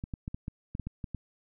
clicks, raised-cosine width 5 ms, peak -23 dBFS, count 10, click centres 0.039 / 0.138 / 0.279 / 0.345 / 0.481 / 0.751 / 0.797 / 0.87 / 1.042 / 1.147 s, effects none

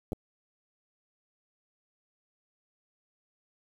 clicks, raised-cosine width 2 ms, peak -21 dBFS, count 2, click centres 0.121 / 0.131 s, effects 8-bit

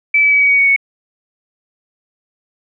sine tone with pitch steps, 2311 / 2295 / 2279 / 2263 / 2248 / 2232 / 2217 Hz, D7 / D7 / C#7 / C#7 / C#7 / C#7 / C#7, -28 / -40 / +47 / +35 / +24 / +11 / 0 cents, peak -8 dBFS, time 0.14-0.763 s, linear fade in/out 5 ms, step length 89 ms, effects none

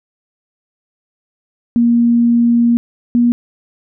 sine tone pair in turn, 236 / 239.2 Hz, A#3 / A#3, +22 / +45 cents, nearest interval unison, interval 23 cents, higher second, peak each -8 dBFS, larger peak neither, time 1.76-2.77 / 3.15-3.32 s, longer first, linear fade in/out 0 ms, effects none

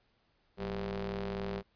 sawtooth ring-modulated tone, 104.5 Hz, G#2, 11 cents sharp, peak -28 dBFS, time 0.57-1.63 s, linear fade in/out 50 ms, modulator 292 Hz, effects pink hiss -73 dBFS RMS until 1.75 s + resampled to 11025 Hz

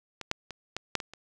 clicks, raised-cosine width 0.2 ms, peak -20 / -10 / -22 / -15 / -8 / -20 / -27 dBFS, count 7, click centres 0.213 / 0.314 / 0.507 / 0.766 / 0.953 / 1.002 / 1.136 s, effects none

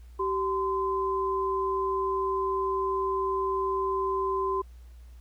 sine tone pair together, 385.1 / 1028 Hz, G4 / C6, -31 / -31 cents, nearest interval octave + perfect fourth, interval 1700 cents, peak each -28 dBFS, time 0.19-4.62 s, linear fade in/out 10 ms, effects added 60 Hz sine -45 dBFS peak until 5.2 s + pink hiss -65 dBFS RMS until 5.2 s

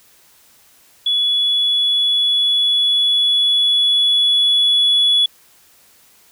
sine tone with level ramp, 3402 Hz, G#7, 41 cents sharp, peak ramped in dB -13 to -9 dBFS, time 1.06-5.26 s, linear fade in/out 5 ms, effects tanh soft clip ceiling -8 dBFS + white hiss -51 dBFS RMS until 6.31 s

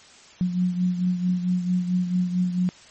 sine beating tone pair, 179.7 / 184.2 Hz, F3 / F#3, +50 / -7 cents, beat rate 4.5 Hz, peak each -21 / -28 dBFS, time 0.41-2.69 s, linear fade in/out 0 ms, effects white hiss -49 dBFS RMS until 2.9 s + MP3 32 kbps

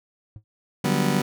triangle tone with exponential decay, 106.7 Hz, G#2, 47 cents sharp, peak -31 dBFS, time 0.36-0.44 s, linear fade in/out 0 ms, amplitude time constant 16 ms
35% pulse chord, G major seventh, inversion second, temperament just, 147 / 183.75 / 196 / 245 Hz, D3 / F#3 / G3 / B3, +2 / -12 / 0 / -14 cents, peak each -24 dBFS, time 0.84-1.22 s, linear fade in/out 5 ms
effects none

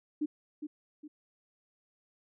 sine tone with echo, 300.1 Hz, D4, 38 cents sharp, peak -28 dBFS, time 0.21-0.26 s, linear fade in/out 10 ms, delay 410 ms, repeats 2, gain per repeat -8 dB, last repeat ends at 1.08 s, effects none

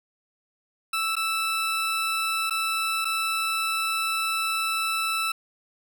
20% pulse tone with dropouts, 1318.5 Hz, E6, in tune, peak -19 dBFS, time 0.93-5.32 s, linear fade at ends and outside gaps 5 ms, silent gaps 1.155-1.165 / 2.498-2.507 / 3.047-3.052 s, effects none

